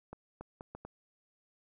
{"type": "accelerating click train", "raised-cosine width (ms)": 1, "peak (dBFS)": -30, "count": 5, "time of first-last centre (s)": [0.13, 0.85], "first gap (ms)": 280, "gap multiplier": 0.71, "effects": []}